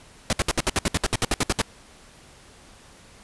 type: noise bursts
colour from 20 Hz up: pink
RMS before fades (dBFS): -21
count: 15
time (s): 0.3-1.616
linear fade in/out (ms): 0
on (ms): 28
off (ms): 64
effects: pink hiss -50 dBFS RMS until 3.23 s + resampled to 24000 Hz